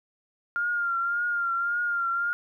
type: tone with vibrato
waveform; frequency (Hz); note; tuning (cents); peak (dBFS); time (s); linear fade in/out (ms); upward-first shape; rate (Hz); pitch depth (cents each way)
sine; 1400; F6; +4; -24; 0.56-2.33; 0; triangle; 1.8; 48
effects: 11-bit